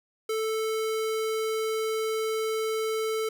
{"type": "tone", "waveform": "square", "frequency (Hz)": 440, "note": "A4", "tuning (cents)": 0, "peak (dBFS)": -27, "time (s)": [0.29, 3.29], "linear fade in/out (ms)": 5, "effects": []}